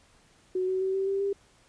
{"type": "tone with pitch steps", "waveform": "sine", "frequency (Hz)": [370, 375.4, 380.8, 386.4, 392, 397.7], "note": ["F#4", "F#4", "F#4", "G4", "G4", "G4"], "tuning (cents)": [0, 25, 50, -25, 0, 25], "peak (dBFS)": -25, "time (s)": [0.55, 1.33], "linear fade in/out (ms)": 5, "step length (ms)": 130, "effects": ["pink hiss -61 dBFS RMS until 1.68 s", "resampled to 22050 Hz"]}